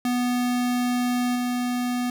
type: tone with level steps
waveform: square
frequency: 246.2 Hz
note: B3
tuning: 5 cents flat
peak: -22 / -24 dBFS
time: 0.05-2.1 s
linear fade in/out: 2 ms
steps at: 1.35 s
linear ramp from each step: 10 ms
effects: none